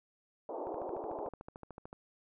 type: band-pass noise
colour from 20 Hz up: pink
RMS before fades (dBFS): -40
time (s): 0.49-1.29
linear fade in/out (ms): 2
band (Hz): 310 to 940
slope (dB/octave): 48
type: click train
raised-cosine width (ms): 1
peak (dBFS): -32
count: 18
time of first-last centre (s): 0.67-1.929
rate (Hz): 13.5
effects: none